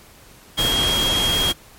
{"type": "tone in noise", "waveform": "sine", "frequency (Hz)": 3260, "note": "G#7", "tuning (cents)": -33, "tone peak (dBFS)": -18, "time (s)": [0.57, 1.53], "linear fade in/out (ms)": 20, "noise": "pink", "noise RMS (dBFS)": -23, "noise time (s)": [0.57, 1.53], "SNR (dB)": 2, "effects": ["pink hiss -47 dBFS RMS until 1.78 s", "MP3 64 kbps"]}